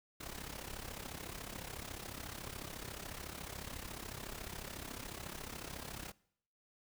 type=noise with amplitude modulation; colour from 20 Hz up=pink; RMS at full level=-43 dBFS; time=0.2-6.12 s; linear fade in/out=10 ms; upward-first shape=sine; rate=34 Hz; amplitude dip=75%; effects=noise-tail reverb RT60 0.7 s tail -23 dB re dry